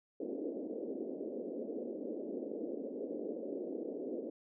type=band-pass noise; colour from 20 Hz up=pink; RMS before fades=-41 dBFS; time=0.2-4.3 s; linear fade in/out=5 ms; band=240 to 550 Hz; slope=48 dB/octave; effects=none